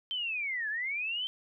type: linear two-way sweep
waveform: sine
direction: down then up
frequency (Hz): 3134 to 1661.2 to 3134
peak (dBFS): -31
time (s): 0.11-1.27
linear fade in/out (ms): 0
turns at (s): 0.69
effects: none